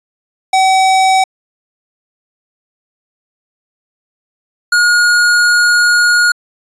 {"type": "tone pair in turn", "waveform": "square", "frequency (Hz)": [761, 1436.6], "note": ["F#5", "F6"], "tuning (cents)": [48, 48], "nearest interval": "major seventh", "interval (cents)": 1100, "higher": "second", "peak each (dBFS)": -8, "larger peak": "neither", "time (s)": [[0.53, 1.24], [4.72, 6.32]], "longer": "second", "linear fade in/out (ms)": 5, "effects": ["resampled to 22050 Hz"]}